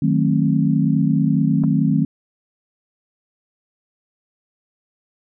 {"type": "chord", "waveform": "sine", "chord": "D# diminished seventh", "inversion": "none", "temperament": "equal with one note detuned", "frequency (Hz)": [155.56, 185, 220, 267.4], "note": ["D#3", "F#3", "A3", "C4"], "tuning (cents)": [0, 0, 0, 38], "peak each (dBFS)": [-18, -21, -20, -20], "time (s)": [0.02, 2.05], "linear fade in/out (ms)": 5}
{"type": "clicks", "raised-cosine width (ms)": 1, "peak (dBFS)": -21, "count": 2, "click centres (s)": [1.637, 1.64]}
{"effects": []}